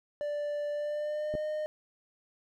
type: tone with pitch glide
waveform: triangle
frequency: 587 to 611.6 Hz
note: D5 to D#5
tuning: -1 to -30 cents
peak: -29 dBFS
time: 0.21-1.66 s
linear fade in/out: 0 ms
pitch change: +71 cents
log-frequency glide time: 0.71-1.43 s
type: clicks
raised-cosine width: 2 ms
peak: -25 / -24 dBFS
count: 2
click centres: 1.34 / 1.352 s
effects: none